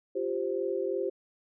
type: chord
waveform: sine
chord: F suspended second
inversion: none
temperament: equal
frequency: 349.2 / 392 / 523.3 Hz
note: F4 / G4 / C5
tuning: 0 / 0 / 0 cents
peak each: -34 / -31 / -33 dBFS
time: 0.15-1.1 s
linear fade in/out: 10 ms
effects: none